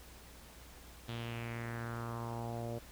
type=tone with low-pass filter sweep; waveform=sawtooth; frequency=117.1 Hz; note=A#2; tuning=8 cents sharp; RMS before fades=-41 dBFS; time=1.08-2.79 s; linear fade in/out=10 ms; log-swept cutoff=3600 to 560 Hz; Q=3.4; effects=added 60 Hz sine -56 dBFS peak until 2.91 s + pink hiss -56 dBFS RMS until 2.91 s